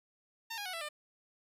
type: tone with pitch steps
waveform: 10% pulse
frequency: 909 / 819.2 / 738.3 / 665.4 / 599.7 Hz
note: A#5 / G#5 / F#5 / E5 / D5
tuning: -44 / -24 / -4 / +16 / +36 cents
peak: -30 dBFS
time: 0.5-0.89 s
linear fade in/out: 10 ms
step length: 78 ms
effects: resampled to 32000 Hz